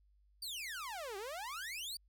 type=exponential two-way sweep; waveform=sawtooth; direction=down then up; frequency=4765 to 376.6 to 4765 Hz; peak=-38 dBFS; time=0.42-1.97 s; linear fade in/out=5 ms; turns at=1.17 s; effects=added 50 Hz sine -66 dBFS peak until 2.08 s